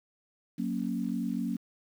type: chord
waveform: sine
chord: F# major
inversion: none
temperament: equal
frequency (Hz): 185 / 233.1 / 277.2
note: F#3 / A#3 / C#4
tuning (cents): 0 / 0 / 0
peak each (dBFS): -34 / -32 / -35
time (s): 0.58-1.57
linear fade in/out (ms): 10
effects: 9-bit